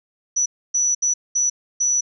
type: tone bursts at uneven times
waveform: sine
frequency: 5920 Hz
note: F#8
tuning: in tune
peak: -16 dBFS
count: 5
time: 0.36-0.46 / 0.74-0.95 / 1.02-1.14 / 1.35-1.5 / 1.8-2.01 s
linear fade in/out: 10 ms
effects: none